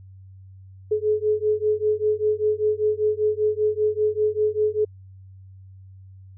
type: beating tone pair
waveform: sine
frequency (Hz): 423.6 / 428.7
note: G#4 / A4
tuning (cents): +34 / -45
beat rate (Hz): 5.1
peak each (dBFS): -22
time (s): 0.91-4.85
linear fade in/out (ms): 10
effects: added 95 Hz sine -42 dBFS peak until 6.37 s